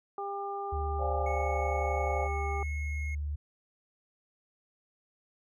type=harmonic tone; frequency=399.6 Hz; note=G4; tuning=33 cents sharp; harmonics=1 / 2 / 3; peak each=-38 / -36 / -40 dBFS; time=0.18-2.63 s; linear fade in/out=2 ms
type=tone; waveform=sine; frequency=73.42 Hz; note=D2; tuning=in tune; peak=-31 dBFS; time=0.72-3.36 s; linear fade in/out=10 ms
type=chord; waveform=sine; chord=D half-diminished seventh; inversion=third; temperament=equal; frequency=523.3 / 587.3 / 698.5 / 830.6 Hz; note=C5 / D5 / F5 / Ab5; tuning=0 / 0 / 0 / 0 cents; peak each=-37 dBFS; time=0.98-2.29 s; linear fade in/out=50 ms
type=tone with pitch glide; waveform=triangle; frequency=2203 to 2163 Hz; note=C#7 to C#7; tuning=-11 to -43 cents; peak=-38 dBFS; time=1.26-3.15 s; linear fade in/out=5 ms; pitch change=-32 cents; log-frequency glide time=2.06-3.03 s
effects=none